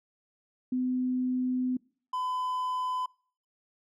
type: tone pair in turn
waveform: sine / triangle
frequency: 253.5 / 1009.9 Hz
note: B3 / B5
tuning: +45 / +38 cents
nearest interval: 2 octaves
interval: 2393 cents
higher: second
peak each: -26 / -27 dBFS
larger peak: first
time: 0.72-1.77 / 2.13-3.06 s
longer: first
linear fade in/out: 5 ms
effects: noise-tail reverb RT60 0.5 s tail -25 dB re dry